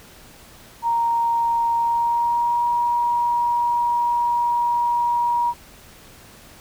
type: tone with pitch glide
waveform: sine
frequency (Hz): 932.3 to 953.5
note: A#5 to A#5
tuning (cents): 0 to +39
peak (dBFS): -17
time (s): 0.82-5.54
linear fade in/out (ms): 50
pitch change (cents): +39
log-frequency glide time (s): 1.78-2.65
effects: pink hiss -46 dBFS RMS until 6.6 s